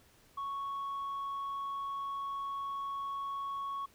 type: tone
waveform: sine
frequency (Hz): 1108.7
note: C#6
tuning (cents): 0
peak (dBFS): -33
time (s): 0.37-3.86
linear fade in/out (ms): 10
effects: tanh soft clip ceiling -34 dBFS + pink hiss -64 dBFS RMS until 3.94 s